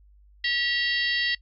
harmonic tone with a mistuned harmonic, 646 Hz, E5, 35 cents flat, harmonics 3 / 4 / 5 / 6 / 7 / 8, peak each -26 / -32 / -30 / -32 / -32 / -37 dBFS, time 0.44-1.35 s, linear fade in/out 5 ms, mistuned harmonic 4, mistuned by +120 cents, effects noise-tail reverb RT60 0.1 s tail -22 dB re dry + added 50 Hz sine -52 dBFS peak until 1.41 s

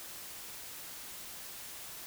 silence, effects white hiss -46 dBFS RMS until 2.06 s

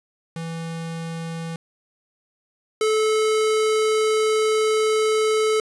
square tone pair in turn, 164.9 / 434.2 Hz, E3 / A4, +1 / -23 cents, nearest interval octave + perfect fourth, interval 1676 cents, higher second, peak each -28 / -18 dBFS, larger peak second, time 0.36-1.56 / 2.81-5.6 s, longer second, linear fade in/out 2 ms, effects resampled to 24000 Hz + 8-bit

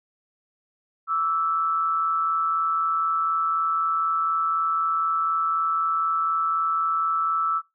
sine tone pair together, 1154.5 / 1318.5 Hz, D6 / E6, -30 / 0 cents, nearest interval major second, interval 230 cents, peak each -29 / -21 dBFS, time 1.07-7.62 s, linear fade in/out 50 ms, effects noise-tail reverb RT60 0.2 s tail -23 dB re dry

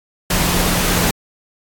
sine tone in noise, 178.9 Hz, F3, 42 cents sharp, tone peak -22 dBFS, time 0.3-1.11 s, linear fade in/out 5 ms, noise pink, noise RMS -17 dBFS, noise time 0.3-1.11 s, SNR -8 dB, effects AAC 64 kbps

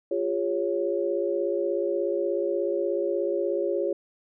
sine chord, Db major, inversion first, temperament equal with one note detuned, 349.2 / 405.8 / 554.4 Hz, F4 / Ab4 / Db5, 0 / -40 / 0 cents, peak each -28 dBFS, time 0.11-3.93 s, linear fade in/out 5 ms, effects none

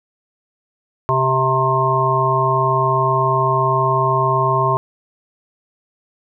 harmonic tone with a mistuned harmonic, 130.81 Hz, C3, in tune, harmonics 1 / 3 / 5 / 7 / 8, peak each -20 / -22 / -22 / -21 / -17 dBFS, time 1.09-4.77 s, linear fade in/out 0 ms, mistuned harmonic 8, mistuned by +28 cents, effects none

